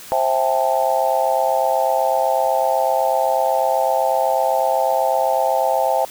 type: chord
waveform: sine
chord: A minor seventh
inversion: first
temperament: just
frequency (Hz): 528 / 660 / 792 / 880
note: C5 / E5 / G5 / A5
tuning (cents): +16 / +2 / +18 / 0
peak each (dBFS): -21 / -20 / -20 / -22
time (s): 0.12-6.05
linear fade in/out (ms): 0
effects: white hiss -38 dBFS RMS until 6.1 s